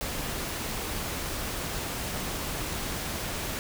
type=noise; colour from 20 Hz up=pink; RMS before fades=-33 dBFS; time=0.01-3.59 s; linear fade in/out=0 ms; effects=none